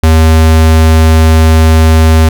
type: tone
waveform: square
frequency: 80 Hz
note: D#2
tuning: 49 cents sharp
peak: -3 dBFS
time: 0.03-2.29 s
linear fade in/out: 5 ms
effects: none